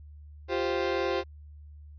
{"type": "chord", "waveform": "35% pulse", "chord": "F suspended second", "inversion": "none", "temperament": "equal", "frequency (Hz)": [349.2, 392, 523.3], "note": ["F4", "G4", "C5"], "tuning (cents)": [0, 0, 0], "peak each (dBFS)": [-30, -29, -29], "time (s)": [0.48, 1.24], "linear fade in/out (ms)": 50, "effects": ["added 74 Hz sine -45 dBFS peak until 1.98 s", "resampled to 11025 Hz"]}